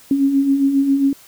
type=beating tone pair; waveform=sine; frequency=269.2 / 276.6 Hz; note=C4 / C#4; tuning=+49 / -4 cents; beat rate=7.4 Hz; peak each=-22 / -13 dBFS; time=0.11-1.13 s; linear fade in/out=2 ms; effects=white hiss -46 dBFS RMS until 1.27 s